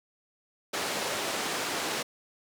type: band-pass noise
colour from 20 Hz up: pink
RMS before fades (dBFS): -32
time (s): 0.73-2.03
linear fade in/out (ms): 10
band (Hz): 330 to 8600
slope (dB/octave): 12
effects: none